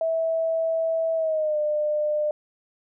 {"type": "tone with pitch glide", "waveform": "sine", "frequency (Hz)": [652, 601.4], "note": ["E5", "D5"], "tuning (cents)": [-19, 41], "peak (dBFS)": -21, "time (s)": [0.01, 2.31], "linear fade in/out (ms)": 2, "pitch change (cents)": -140, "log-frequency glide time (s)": [1.15, 1.58], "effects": []}